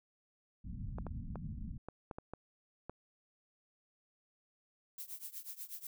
pink low-pass noise, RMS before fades -43 dBFS, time 0.64-1.78 s, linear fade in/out 10 ms, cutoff 230 Hz, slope 48 dB/octave
clicks, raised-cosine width 1 ms, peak -29 dBFS, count 8, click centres 0.985 / 1.067 / 1.357 / 1.886 / 2.112 / 2.185 / 2.336 / 2.896 s
violet noise with tremolo, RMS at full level -43 dBFS, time 4.98-5.87 s, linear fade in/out 2 ms, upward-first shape triangle, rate 8.2 Hz, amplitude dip 95%
effects none

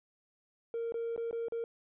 triangle tone with dropouts, 462.8 Hz, A#4, 13 cents flat, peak -30 dBFS, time 0.74-1.64 s, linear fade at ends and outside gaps 1 ms, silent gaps 0.922-0.942 / 1.163-1.177 / 1.311-1.328 / 1.484-1.522 s, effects tanh soft clip ceiling -29 dBFS + resampled to 8000 Hz

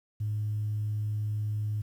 sine tone, 106 Hz, G#2, 36 cents sharp, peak -27 dBFS, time 0.2-1.82 s, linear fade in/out 10 ms, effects tanh soft clip ceiling -24 dBFS + 10-bit

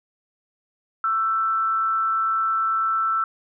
sine tone with amplitude modulation, 1329 Hz, E6, 14 cents sharp, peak -17 dBFS, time 1.04-3.24 s, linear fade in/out 2 ms, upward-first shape sine, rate 209 Hz, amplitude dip 45%, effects none

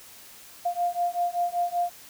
sine beating tone pair, 698.5 / 703.7 Hz, F5 / F5, 0 / +13 cents, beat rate 5.2 Hz, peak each -27 dBFS, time 0.65-1.9 s, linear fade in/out 10 ms, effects white hiss -48 dBFS RMS until 2.09 s

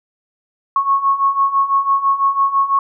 sine beating tone pair, 1096 / 1102 Hz, C#6 / C#6, -20 / -11 cents, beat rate 6 Hz, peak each -18 / -14 dBFS, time 0.76-2.79 s, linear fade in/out 2 ms, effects none

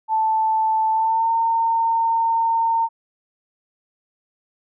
sine tone with pitch glide, 880 to 912.1 Hz, A5 to A#5, 0 to -38 cents, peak -16 dBFS, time 0.08-2.89 s, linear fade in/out 50 ms, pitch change +62 cents, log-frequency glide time 0.91-1.3 s, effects none

